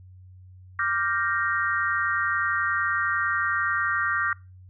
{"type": "chord", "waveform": "sine", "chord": "G minor seventh", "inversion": "second", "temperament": "equal", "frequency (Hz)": [1174.7, 1396.9, 1568, 1864.7], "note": ["D6", "F6", "G6", "Bb6"], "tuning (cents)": [0, 0, 0, 0], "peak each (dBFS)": -28, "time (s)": [0.79, 4.33], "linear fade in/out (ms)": 2, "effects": ["noise-tail reverb RT60 0.3 s tail -25 dB re dry", "added 92 Hz sine -45 dBFS peak until 4.69 s"]}